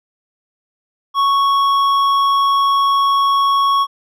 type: tone with hard clipping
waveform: triangle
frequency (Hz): 1108.7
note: C#6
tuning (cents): 0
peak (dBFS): -13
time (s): 1.14-3.87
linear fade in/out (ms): 50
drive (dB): 11
effects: none